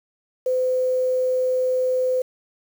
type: tone with quantisation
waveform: sine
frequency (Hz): 510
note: C5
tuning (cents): -44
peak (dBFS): -18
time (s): 0.46-2.22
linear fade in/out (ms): 5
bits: 7
effects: none